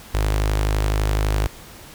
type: tone with notch filter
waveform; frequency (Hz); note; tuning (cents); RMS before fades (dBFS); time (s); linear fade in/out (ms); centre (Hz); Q
sawtooth; 51.91; G#1; 0; -20; 0.14-1.47; 5; 200; 1.2
effects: pink hiss -42 dBFS RMS until 1.94 s